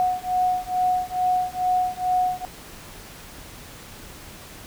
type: beating tone pair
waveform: sine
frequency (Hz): 731 / 733.3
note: F#5 / F#5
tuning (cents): -21 / -16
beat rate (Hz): 2.3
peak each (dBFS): -23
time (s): 0-2.45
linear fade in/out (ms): 0
effects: pink hiss -42 dBFS RMS until 4.66 s